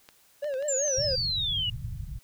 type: clicks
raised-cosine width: 0.2 ms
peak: -29 dBFS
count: 5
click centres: 0.089 / 0.444 / 0.54 / 0.625 / 0.88 s
type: tone with vibrato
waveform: triangle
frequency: 557 Hz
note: C#5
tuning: 8 cents sharp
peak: -26 dBFS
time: 0.42-1.16 s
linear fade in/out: 10 ms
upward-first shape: triangle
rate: 5.2 Hz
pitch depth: 160 cents each way
type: exponential sweep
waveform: sine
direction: down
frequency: 7459 to 2842 Hz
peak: -26 dBFS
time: 0.68-1.7 s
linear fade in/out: 5 ms
type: low-pass noise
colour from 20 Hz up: white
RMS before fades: -36 dBFS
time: 0.97-2.19 s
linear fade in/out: 5 ms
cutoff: 150 Hz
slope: 48 dB/octave
effects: white hiss -61 dBFS RMS until 2.23 s